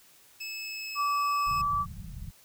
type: tone with pitch glide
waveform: 25% pulse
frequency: 2600 to 2584 Hz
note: E7 to E7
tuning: -24 to -35 cents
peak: -32 dBFS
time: 0.4-1.62 s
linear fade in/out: 10 ms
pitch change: -11 cents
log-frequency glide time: 0.57-1.09 s
type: tone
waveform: sine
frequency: 1157 Hz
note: D6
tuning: 26 cents flat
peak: -25 dBFS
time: 0.95-1.86 s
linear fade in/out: 50 ms
type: low-pass noise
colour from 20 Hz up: pink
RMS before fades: -40 dBFS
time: 1.46-2.31 s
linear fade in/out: 10 ms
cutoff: 200 Hz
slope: 96 dB/octave
effects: white hiss -58 dBFS RMS until 2.44 s